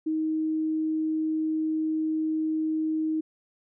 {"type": "tone", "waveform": "sine", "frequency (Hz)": 314.5, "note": "D#4", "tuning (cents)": 19, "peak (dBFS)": -24, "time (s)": [0.06, 3.21], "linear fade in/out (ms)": 10, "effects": []}